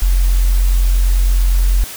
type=tone; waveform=triangle; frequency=44.54 Hz; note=F1; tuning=35 cents sharp; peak=-5 dBFS; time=0.02-1.84 s; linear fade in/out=0 ms; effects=tanh soft clip ceiling -7 dBFS + white hiss -30 dBFS RMS until 1.96 s